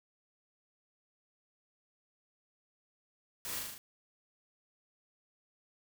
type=noise with echo; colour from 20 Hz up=white; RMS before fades=-41 dBFS; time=3.45-3.59 s; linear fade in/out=0 ms; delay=38 ms; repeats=5; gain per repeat=-2 dB; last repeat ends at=3.78 s; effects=none